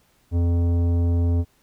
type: tone with tanh clipping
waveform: sine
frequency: 85.8 Hz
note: F2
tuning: 30 cents flat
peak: -19 dBFS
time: 0.31-1.45 s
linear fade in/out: 50 ms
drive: 13 dB
effects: pink hiss -62 dBFS RMS until 1.62 s